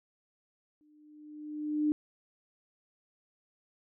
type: tone with exponential growth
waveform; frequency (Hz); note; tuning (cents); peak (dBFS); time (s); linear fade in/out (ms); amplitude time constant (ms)
sine; 300.9; D4; +42; -23; 0.81-1.92; 0; 240
effects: none